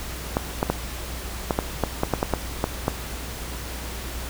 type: clicks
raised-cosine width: 1 ms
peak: -6 dBFS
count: 12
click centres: 0.369 / 0.629 / 0.7 / 1.508 / 1.589 / 1.837 / 2.034 / 2.137 / 2.229 / 2.337 / 2.641 / 2.881 s
effects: added 60 Hz sine -34 dBFS peak until 4.29 s + pink hiss -35 dBFS RMS until 4.29 s